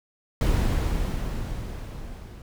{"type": "noise with level ramp", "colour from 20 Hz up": "brown", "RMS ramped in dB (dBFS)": [-20, -41], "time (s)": [0.41, 2.42], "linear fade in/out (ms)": 2, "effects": []}